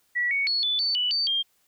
sine tone with pitch steps, 1942 / 2227 / 4378 / 3484 / 4515 / 2962 / 4578 / 3202 Hz, B6 / C#7 / C#8 / A7 / C#8 / F#7 / D8 / G7, -30 / +7 / -22 / -18 / +31 / +1 / -45 / +36 cents, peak -22 dBFS, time 0.15-1.43 s, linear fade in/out 20 ms, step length 160 ms, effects white hiss -67 dBFS RMS until 1.67 s

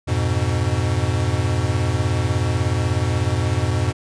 square chord, F diminished, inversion none, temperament equal, 87.31 / 103.83 / 123.47 Hz, F2 / Ab2 / Cb3, 0 / 0 / 0 cents, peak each -23 dBFS, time 0.07-3.93 s, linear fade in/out 20 ms, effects resampled to 22050 Hz

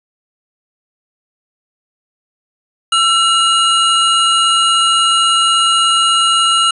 square tone pair together, 1341.8 / 2867 Hz, E6 / F7, +30 / +45 cents, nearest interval octave + minor second, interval 1315 cents, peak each -13 dBFS, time 2.92-6.71 s, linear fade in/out 5 ms, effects resampled to 24000 Hz + 7-bit

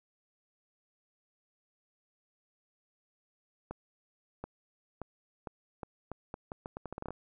accelerating click train, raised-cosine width 1 ms, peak -25 dBFS, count 17, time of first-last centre 3.71-7.106 s, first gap 730 ms, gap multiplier 0.79, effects none

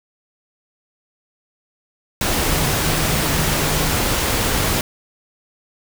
sine tone in noise, 154.1 Hz, D#3, 16 cents flat, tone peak -26 dBFS, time 2.5-3.95 s, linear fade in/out 2 ms, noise pink, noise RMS -19 dBFS, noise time 2.21-4.81 s, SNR -10 dB, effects none

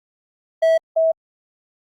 triangle / sine tone pair in turn, 651 / 648.4 Hz, E5 / E5, -22 / -29 cents, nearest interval unison, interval 7 cents, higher first, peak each -10 / -13 dBFS, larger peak first, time 0.62-0.78 / 0.96-1.12 s, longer neither, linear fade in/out 10 ms, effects Opus 48 kbps

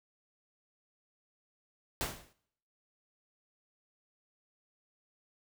pink noise with exponential decay, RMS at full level -31 dBFS, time 2.01-2.33 s, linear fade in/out 0 ms, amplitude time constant 68 ms, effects noise-tail reverb RT60 0.7 s tail -21 dB re dry

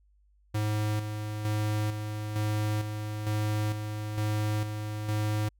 square tone with tremolo, 106.3 Hz, G#2, 41 cents sharp, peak -27 dBFS, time 0.54-5.49 s, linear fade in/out 10 ms, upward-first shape square, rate 1.1 Hz, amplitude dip 50%, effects added 50 Hz sine -61 dBFS peak until 5.59 s

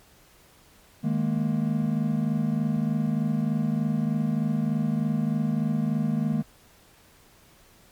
triangle chord, D# suspended fourth, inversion none, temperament equal with one note detuned, 155.56 / 209.8 / 233.1 Hz, D#3 / G#3 / A#3, 0 / +18 / 0 cents, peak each -25 dBFS, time 1.03-6.43 s, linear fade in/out 20 ms, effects pink hiss -56 dBFS RMS until 7.91 s + MP3 96 kbps

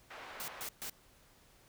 pink band-pass noise, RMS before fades -49 dBFS, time 0.1-0.68 s, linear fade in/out 10 ms, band 620 to 2500 Hz, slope 12 dB/octave
white noise bursts, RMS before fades -42 dBFS, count 3, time 0.4-0.897 s, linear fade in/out 0 ms, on 79 ms, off 130 ms
effects pink hiss -64 dBFS RMS until 1.68 s

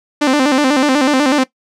sawtooth tone with vibrato, 277.5 Hz, C#4, 2 cents sharp, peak -6 dBFS, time 0.21-1.44 s, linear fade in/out 10 ms, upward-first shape square, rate 8.1 Hz, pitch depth 110 cents each way, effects noise-tail reverb RT60 0.1 s tail -17 dB re dry + low-pass 7000 Hz 12 dB/octave

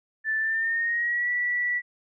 sine tone with pitch glide, 1760 to 1952.8 Hz, A6 to B6, 0 to -20 cents, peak -23 dBFS, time 0.24-1.82 s, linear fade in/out 50 ms, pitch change +180 cents, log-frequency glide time 0.39-1.31 s, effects none

